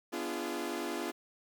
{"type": "chord", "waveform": "sawtooth", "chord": "B diminished seventh", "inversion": "none", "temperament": "equal with one note detuned", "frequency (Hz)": [246.9, 293.7, 343.8, 415.3], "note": ["B3", "D4", "F4", "Ab4"], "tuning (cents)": [0, 0, -27, 0], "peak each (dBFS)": [-38, -37, -34, -38], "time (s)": [0.12, 1.12], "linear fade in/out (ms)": 20, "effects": ["10-bit"]}